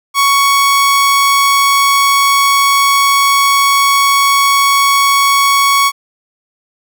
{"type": "tone", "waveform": "sawtooth", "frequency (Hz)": 1114, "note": "C#6", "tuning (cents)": 8, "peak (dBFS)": -4, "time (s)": [0.14, 5.92], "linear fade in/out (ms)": 50, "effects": []}